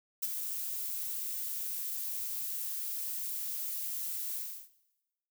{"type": "noise with ADSR envelope", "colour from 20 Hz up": "violet", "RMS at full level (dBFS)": -31, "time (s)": [0.22, 4.69], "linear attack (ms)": 13, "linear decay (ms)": 36, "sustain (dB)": -6, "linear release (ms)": 330, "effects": ["noise-tail reverb RT60 1.0 s tail -17 dB re dry"]}